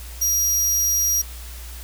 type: tone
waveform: sawtooth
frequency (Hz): 5730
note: F8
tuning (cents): +44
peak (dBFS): -15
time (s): 0.21-1.22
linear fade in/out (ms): 10
effects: added 60 Hz sine -34 dBFS peak until 1.83 s + white hiss -41 dBFS RMS until 1.83 s